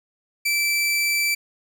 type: tone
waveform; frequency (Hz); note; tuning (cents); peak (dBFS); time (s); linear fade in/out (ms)
sawtooth; 2328; D7; -16; -16; 0.45-1.35; 10
effects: none